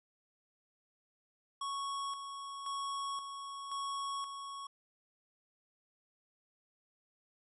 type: tone with tremolo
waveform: square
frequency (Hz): 1108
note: C#6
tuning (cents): -1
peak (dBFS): -37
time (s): 1.61-4.67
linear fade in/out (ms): 5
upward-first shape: square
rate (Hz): 0.95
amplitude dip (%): 50
effects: resampled to 24000 Hz